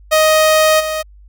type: tone with level steps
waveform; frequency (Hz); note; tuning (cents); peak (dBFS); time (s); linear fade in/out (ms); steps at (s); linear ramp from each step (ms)
sawtooth; 625; D#5; +8; -5 / -14; 0.11-1.03; 20; 0.79; 20
effects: added 50 Hz sine -39 dBFS peak until 1.28 s